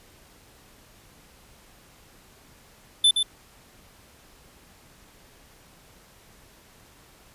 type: tone with echo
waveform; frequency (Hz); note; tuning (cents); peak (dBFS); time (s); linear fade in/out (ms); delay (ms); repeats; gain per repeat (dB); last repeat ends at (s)
square; 3520; A7; 0; -15; 3.04-3.11; 5; 120; 1; -6; 3.23
effects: pink hiss -54 dBFS RMS until 7.34 s + resampled to 32000 Hz